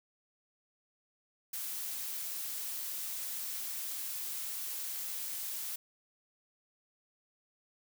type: noise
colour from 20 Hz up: blue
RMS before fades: -39 dBFS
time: 1.53-5.76 s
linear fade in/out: 5 ms
effects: none